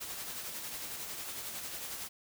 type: noise with tremolo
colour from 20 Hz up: white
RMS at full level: -40 dBFS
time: 0-2.09 s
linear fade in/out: 20 ms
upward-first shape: sine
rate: 11 Hz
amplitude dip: 35%
effects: none